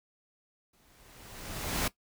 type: noise with exponential growth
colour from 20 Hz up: pink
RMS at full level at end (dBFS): -28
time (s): 0.73-1.88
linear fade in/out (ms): 5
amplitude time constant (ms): 250
effects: noise-tail reverb RT60 0.1 s tail -17 dB re dry